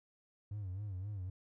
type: tone with vibrato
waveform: triangle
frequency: 98 Hz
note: G2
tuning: in tune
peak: -36 dBFS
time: 0.51-1.3 s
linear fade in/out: 5 ms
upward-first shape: sine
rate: 3.8 Hz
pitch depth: 130 cents each way
effects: tanh soft clip ceiling -34 dBFS